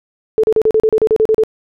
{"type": "tone bursts", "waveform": "sine", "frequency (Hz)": 437.9, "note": "A4", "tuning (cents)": -8, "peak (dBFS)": -8, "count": 12, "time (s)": [0.38, 1.436], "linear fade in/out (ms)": 0, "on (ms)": 55, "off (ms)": 36, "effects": []}